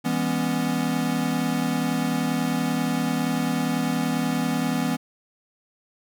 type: chord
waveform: square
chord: C# minor seventh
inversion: first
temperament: equal with one note detuned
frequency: 164.81 / 202.6 / 246.9 / 277.2 Hz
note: E3 / G#3 / B3 / C#4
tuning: 0 / -43 / 0 / 0 cents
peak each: -29 / -31 / -26 / -30 dBFS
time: 0.04-4.97 s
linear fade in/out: 20 ms
effects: none